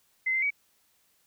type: tone with pitch steps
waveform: sine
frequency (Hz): 2058 / 2081 / 2264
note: C7 / C7 / C#7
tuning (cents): -29 / -10 / +36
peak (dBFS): -24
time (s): 0.26-0.506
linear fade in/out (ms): 10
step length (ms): 82
effects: white hiss -68 dBFS RMS until 1.26 s